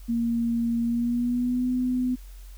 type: tone with pitch glide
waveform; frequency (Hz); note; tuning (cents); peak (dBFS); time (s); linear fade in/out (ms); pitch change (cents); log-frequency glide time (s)
sine; 233.1 to 251.3; A#3 to B3; 0 to +30; -22; 0.08-2.16; 20; +130; 0.82-1.69
effects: added 45 Hz sine -40 dBFS peak until 2.57 s + white hiss -56 dBFS RMS until 2.57 s